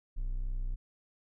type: tone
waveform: triangle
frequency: 31.51 Hz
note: B0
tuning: 36 cents sharp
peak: -29 dBFS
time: 0.16-0.76 s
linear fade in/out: 20 ms
effects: none